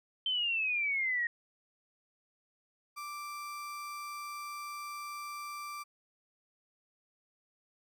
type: exponential sweep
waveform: sine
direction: down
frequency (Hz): 3118 to 1864.7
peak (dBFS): -29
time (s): 0.26-1.27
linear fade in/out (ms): 2
type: tone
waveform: 35% pulse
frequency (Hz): 1174.7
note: D6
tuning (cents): 0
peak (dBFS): -38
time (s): 2.96-5.84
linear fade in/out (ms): 20
effects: none